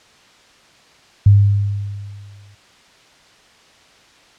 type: tone with exponential decay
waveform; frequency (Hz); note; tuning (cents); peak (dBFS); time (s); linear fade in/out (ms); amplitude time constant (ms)
sine; 101.1; G#2; -46; -4; 1.26-2.55; 5; 280
effects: white hiss -49 dBFS RMS until 4.38 s + low-pass 5000 Hz 12 dB/octave